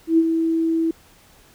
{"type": "tone with ADSR envelope", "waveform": "sine", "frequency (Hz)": 326.9, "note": "E4", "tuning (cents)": -14, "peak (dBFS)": -10, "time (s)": [0.07, 0.91], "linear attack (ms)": 110, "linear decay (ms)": 48, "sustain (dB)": -7, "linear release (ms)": 4, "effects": ["pink hiss -52 dBFS RMS until 1.54 s"]}